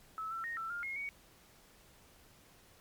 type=tone with pitch steps; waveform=sine; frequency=1301 / 1341 / 1859 / 1334 / 1407 / 2154 / 2241 Hz; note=E6 / E6 / A#6 / E6 / F6 / C7 / C#7; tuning=-23 / +29 / -5 / +20 / +12 / +50 / +18 cents; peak=-37 dBFS; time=0.18-1.09 s; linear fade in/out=0 ms; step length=130 ms; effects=pink hiss -62 dBFS RMS until 2.8 s + MP3 96 kbps